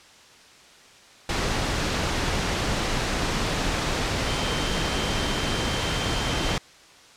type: tone in noise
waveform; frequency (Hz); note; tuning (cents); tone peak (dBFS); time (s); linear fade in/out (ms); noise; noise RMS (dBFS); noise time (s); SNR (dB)
sine; 3129; G7; -4; -34; 4.27-6.56; 2; pink; -25; 1.29-6.58; -12
effects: white hiss -50 dBFS RMS until 7.16 s + low-pass 6000 Hz 12 dB/octave